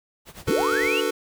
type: noise with tremolo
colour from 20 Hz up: pink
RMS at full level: -39 dBFS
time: 0.25-0.96 s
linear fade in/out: 50 ms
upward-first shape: sine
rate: 8.9 Hz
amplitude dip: 85%
type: chord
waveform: square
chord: B minor seventh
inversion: first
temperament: just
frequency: 296.3 / 370.4 / 444.5 / 493.9 Hz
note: D4 / F#4 / A4 / B4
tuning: +15 / +2 / +18 / 0 cents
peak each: -31 / -29 / -26 / -29 dBFS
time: 0.47-1.11 s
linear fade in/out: 10 ms
type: linear sweep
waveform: sine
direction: up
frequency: 40.9 to 2960 Hz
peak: -23 dBFS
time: 0.47-1.01 s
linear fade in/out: 10 ms
effects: none